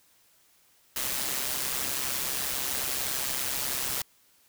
white noise with amplitude modulation, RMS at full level -28 dBFS, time 0.96-4.02 s, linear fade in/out 2 ms, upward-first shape sine, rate 132 Hz, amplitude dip 60%, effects white hiss -63 dBFS RMS until 4.48 s

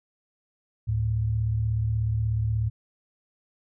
sine tone pair together, 73.42 / 110 Hz, D2 / A2, 0 / 0 cents, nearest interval perfect fifth, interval 700 cents, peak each -30 / -23 dBFS, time 0.87-2.7 s, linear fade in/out 20 ms, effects none

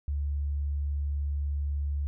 sine tone, 71.8 Hz, D2, 39 cents flat, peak -27 dBFS, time 0.08-2.07 s, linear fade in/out 0 ms, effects none

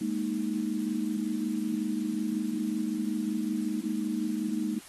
sine chord, Ab suspended second, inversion none, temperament equal, 207.7 / 233.1 / 311.1 Hz, Ab3 / Bb3 / Eb4, 0 / 0 / 0 cents, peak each -32 dBFS, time 0.01-4.79 s, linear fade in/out 5 ms, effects white hiss -50 dBFS RMS until 4.88 s + AAC 32 kbps

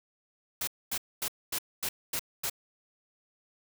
white noise bursts, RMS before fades -32 dBFS, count 7, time 0.61-2.498 s, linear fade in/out 5 ms, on 64 ms, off 240 ms, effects none

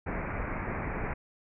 pink low-pass noise, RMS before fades -34 dBFS, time 0.06-1.14 s, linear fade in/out 10 ms, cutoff 2400 Hz, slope 96 dB/octave, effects none

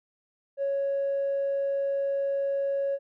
triangle tone with tanh clipping, 554.4 Hz, C#5, in tune, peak -25 dBFS, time 0.57-2.99 s, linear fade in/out 50 ms, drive 5 dB, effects none

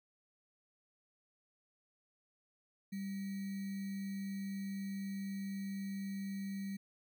sine tone with sample-and-hold, 196 Hz, G3, in tune, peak -38 dBFS, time 2.92-6.77 s, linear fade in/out 10 ms, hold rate 2100 Hz, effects none

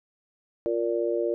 harmonic tone, 116.54 Hz, A#2, in tune, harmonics 3 / 4 / 5, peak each -27 / -28 / -29 dBFS, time 0.66-1.34 s, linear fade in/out 0 ms, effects none

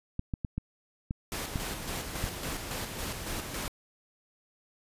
clicks, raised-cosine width 5 ms, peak -19 dBFS, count 7, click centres 0.194 / 0.338 / 0.448 / 0.58 / 1.109 / 1.558 / 2.241 s
pink noise with tremolo, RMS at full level -35 dBFS, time 1.32-3.68 s, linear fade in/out 0 ms, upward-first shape square, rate 3.6 Hz, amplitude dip 40%
effects resampled to 32000 Hz

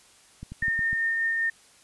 clicks, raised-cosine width 5 ms, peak -25 dBFS, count 6, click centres 0.43 / 0.52 / 0.626 / 0.682 / 0.792 / 0.93 s
sine tone with tremolo, 1823 Hz, A#6, 39 cents flat, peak -22 dBFS, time 0.62-1.5 s, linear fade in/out 5 ms, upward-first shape triangle, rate 5.1 Hz, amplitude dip 25%
effects white hiss -56 dBFS RMS until 1.83 s + resampled to 24000 Hz

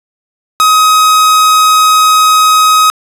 45% pulse tone, 1264 Hz, D#6, 27 cents sharp, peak -4 dBFS, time 0.6-2.9 s, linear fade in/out 0 ms, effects resampled to 32000 Hz + 7-bit

